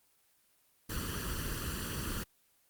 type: noise with comb filter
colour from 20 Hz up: pink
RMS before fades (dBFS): -37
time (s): 0.89-2.24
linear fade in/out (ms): 10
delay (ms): 0.67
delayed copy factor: +0.95
effects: white hiss -70 dBFS RMS until 2.69 s + Opus 24 kbps